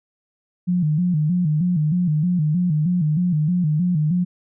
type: tone with vibrato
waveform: sine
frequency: 164.81 Hz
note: E3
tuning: in tune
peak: -16 dBFS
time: 0.67-4.25 s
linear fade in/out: 20 ms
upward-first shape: square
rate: 3.2 Hz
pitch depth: 140 cents each way
effects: none